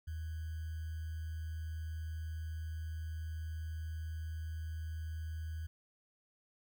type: tone with sample-and-hold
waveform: sine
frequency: 79.7 Hz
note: D#2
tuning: 42 cents sharp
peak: -38 dBFS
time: 0.07-5.67 s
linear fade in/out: 10 ms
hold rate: 1575 Hz
effects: none